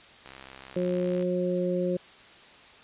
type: click train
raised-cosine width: 0.3 ms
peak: -28 dBFS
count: 65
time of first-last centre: 0.26-1.225 s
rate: 66.3 Hz
type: harmonic tone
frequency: 179.8 Hz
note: F#3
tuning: 49 cents flat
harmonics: 1 / 2 / 3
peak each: -29 / -29 / -29 dBFS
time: 0.76-1.97 s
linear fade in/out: 5 ms
effects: white hiss -51 dBFS RMS until 2.83 s + resampled to 8000 Hz